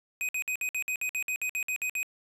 square tone bursts, 2507 Hz, D#7, 12 cents sharp, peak -29 dBFS, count 14, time 0.21-2.03 s, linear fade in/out 0 ms, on 78 ms, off 56 ms, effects resampled to 32000 Hz

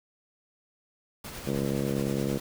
pink noise with tremolo, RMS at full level -39 dBFS, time 1.24-2.4 s, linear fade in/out 5 ms, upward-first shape sine, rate 9.6 Hz, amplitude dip 35%
harmonic tone, 69 Hz, C#2, 7 cents flat, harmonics 2 / 3 / 4 / 5 / 6 / 7 / 8 / 9, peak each -32 / -31 / -35 / -35 / -38 / -35 / -41 / -45 dBFS, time 1.46-2.39 s, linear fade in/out 20 ms
effects none

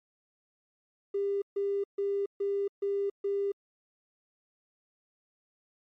triangle tone bursts, 399.5 Hz, G4, 33 cents sharp, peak -23 dBFS, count 6, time 1.14-3.52 s, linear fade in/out 10 ms, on 280 ms, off 140 ms, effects tanh soft clip ceiling -25 dBFS + MP3 64 kbps

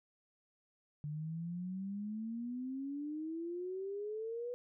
sine exponential sweep, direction up, 146.83 to 493.9 Hz, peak -38 dBFS, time 1.04-4.54 s, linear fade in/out 0 ms, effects none

